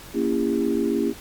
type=chord; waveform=sine; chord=A# diminished seventh; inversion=none; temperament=just; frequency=233.1 / 279.7 / 335.6 / 402.8 Hz; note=A#3 / C#4 / E4 / G4; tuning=0 / +16 / +31 / +47 cents; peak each=-25 dBFS; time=0.13-1.14 s; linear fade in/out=50 ms; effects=pink hiss -42 dBFS RMS until 1.2 s + MP3 96 kbps